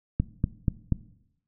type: click train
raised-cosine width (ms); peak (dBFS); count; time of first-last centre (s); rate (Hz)
5; -10; 4; 0.2-0.923; 4.15
effects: noise-tail reverb RT60 0.8 s tail -18 dB re dry